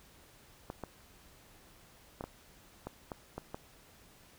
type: clicks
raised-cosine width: 1 ms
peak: -25 dBFS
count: 8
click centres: 0.701 / 0.837 / 2.209 / 2.24 / 2.87 / 3.118 / 3.38 / 3.545 s
effects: pink hiss -60 dBFS RMS until 4.38 s